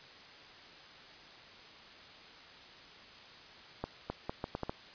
accelerating click train, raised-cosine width 1 ms, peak -21 dBFS, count 7, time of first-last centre 3.84-4.695 s, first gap 260 ms, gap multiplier 0.75, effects white hiss -53 dBFS RMS until 4.94 s + resampled to 11025 Hz

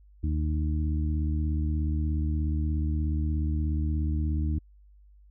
harmonic tone, 76.8 Hz, D#2, 22 cents flat, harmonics 1 / 2 / 3 / 4, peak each -25 / -35 / -37 / -36 dBFS, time 0.23-4.59 s, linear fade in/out 10 ms, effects added 50 Hz sine -52 dBFS peak until 5.3 s

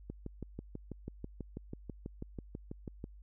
click train, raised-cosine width 3 ms, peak -28 dBFS, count 19, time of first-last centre 0.1-3.041 s, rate 6.12 Hz, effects added 50 Hz sine -51 dBFS peak until 3.22 s

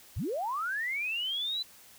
sine linear sweep, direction up, 51.7 to 4044 Hz, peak -30 dBFS, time 0.16-1.63 s, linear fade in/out 10 ms, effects white hiss -55 dBFS RMS until 1.98 s

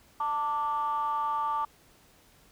triangle ring-modulated tone, 140 Hz, C#3, 18 cents sharp, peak -21 dBFS, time 0.2-1.65 s, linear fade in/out 5 ms, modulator 1030 Hz, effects tanh soft clip ceiling -19 dBFS + pink hiss -60 dBFS RMS until 2.51 s

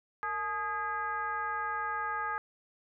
sine tone with frequency modulation, 1244.5 Hz, D#6, in tune, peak -31 dBFS, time 0.23-2.38 s, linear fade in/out 0 ms, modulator 391 Hz, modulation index 1.2, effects none

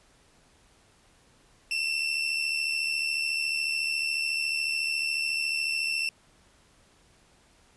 30% pulse tone pair together, 2633 / 2707 Hz, E7 / E7, -3 / +45 cents, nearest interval unison, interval 48 cents, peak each -29 / -25 dBFS, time 1.71-6.09 s, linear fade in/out 2 ms, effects pink hiss -61 dBFS RMS until 7.76 s + resampled to 24000 Hz

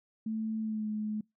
sine tone with pitch glide, 220 to 213.4 Hz, A3 to G#3, 0 to +47 cents, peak -31 dBFS, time 0.26-1.21 s, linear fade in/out 5 ms, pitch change -53 cents, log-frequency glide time 0.6-0.88 s, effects noise-tail reverb RT60 0.2 s tail -25 dB re dry

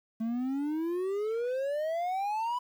triangle exponential sweep, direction up, 220 to 1000 Hz, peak -27 dBFS, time 0.2-2.59 s, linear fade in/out 10 ms, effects 10-bit

